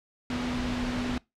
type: tone in noise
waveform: sine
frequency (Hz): 246.9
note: B3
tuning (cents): 0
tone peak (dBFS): -30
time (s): 0.3-1.18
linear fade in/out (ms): 2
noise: pink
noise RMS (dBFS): -33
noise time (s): 0.3-1.18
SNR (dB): 0
effects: noise-tail reverb RT60 0.2 s tail -22 dB re dry + low-pass 4000 Hz 12 dB/octave